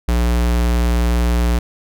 square tone, 59.4 Hz, A#1, 33 cents sharp, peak -14 dBFS, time 0.08-1.59 s, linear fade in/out 5 ms, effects none

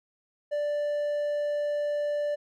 triangle tone, 587.3 Hz, D5, in tune, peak -24 dBFS, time 0.51-2.36 s, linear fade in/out 20 ms, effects none

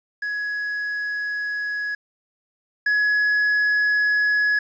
triangle tone pair in turn, 1677 / 1685.3 Hz, G#6 / G#6, +16 / +25 cents, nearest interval unison, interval 9 cents, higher second, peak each -22 / -15 dBFS, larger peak second, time 0.22-1.95 / 2.86-4.59 s, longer neither, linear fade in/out 5 ms, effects resampled to 16000 Hz + 9-bit

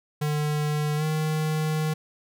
square tone with pitch glide, 149.9 to 155.46 Hz, D3 to D#3, +36 to -1 cents, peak -24 dBFS, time 0.21-1.94 s, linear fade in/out 10 ms, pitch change +63 cents, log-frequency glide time 0.96-1.04 s, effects none

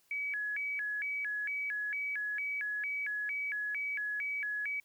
sine tone with vibrato, 1961 Hz, B6, 13 cents flat, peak -33 dBFS, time 0.11-4.8 s, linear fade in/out 2 ms, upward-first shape square, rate 2.2 Hz, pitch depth 260 cents each way, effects white hiss -70 dBFS RMS until 4.84 s

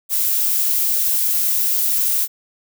violet noise, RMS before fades -18 dBFS, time 0.09-2.28 s, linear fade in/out 50 ms, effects none

